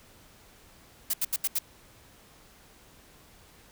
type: noise bursts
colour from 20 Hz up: blue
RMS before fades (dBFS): -27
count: 5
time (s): 1.1-1.588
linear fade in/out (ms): 5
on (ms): 36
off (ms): 77
effects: pink hiss -56 dBFS RMS until 3.71 s